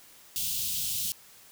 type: band-stop noise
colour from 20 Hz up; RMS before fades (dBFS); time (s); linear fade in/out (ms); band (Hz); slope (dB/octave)
white; -31; 0.36-1.12; 0; 190 to 2800; 48
effects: white hiss -54 dBFS RMS until 1.51 s